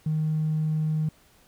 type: tone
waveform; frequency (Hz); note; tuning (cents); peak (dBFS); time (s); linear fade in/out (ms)
triangle; 155.56; D#3; 0; -19; 0.06-1.09; 5
effects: tanh soft clip ceiling -20 dBFS + pink hiss -59 dBFS RMS until 1.47 s